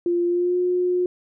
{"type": "tone with pitch glide", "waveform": "sine", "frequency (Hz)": [347.6, 359.7], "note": ["F4", "F#4"], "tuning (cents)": [-8, -49], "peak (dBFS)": -18, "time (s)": [0.06, 1.06], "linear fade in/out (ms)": 2, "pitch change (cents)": 59, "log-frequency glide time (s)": [0.26, 0.58], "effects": []}